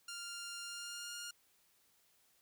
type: tone with pitch glide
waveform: 10% pulse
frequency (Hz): 1396.9 to 1415.6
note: F6 to F6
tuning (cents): 0 to +23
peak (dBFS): -35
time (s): 0.08-1.31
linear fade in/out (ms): 5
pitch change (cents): +23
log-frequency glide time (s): 0.63-1.16
effects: white hiss -72 dBFS RMS until 2.41 s